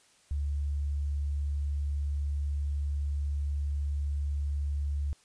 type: tone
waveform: sine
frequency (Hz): 71.9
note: D2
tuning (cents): -36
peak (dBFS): -28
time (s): 0.31-5.13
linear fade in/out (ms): 0
effects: white hiss -63 dBFS RMS until 5.24 s + resampled to 22050 Hz